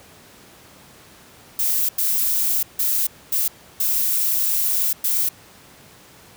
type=noise bursts at uneven times; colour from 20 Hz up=violet; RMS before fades=-20 dBFS; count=6; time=1.59-1.89 / 1.98-2.63 / 2.79-3.07 / 3.32-3.48 / 3.8-4.93 / 5.04-5.29 s; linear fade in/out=5 ms; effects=pink hiss -47 dBFS RMS until 6.36 s + high-pass 80 Hz 12 dB/octave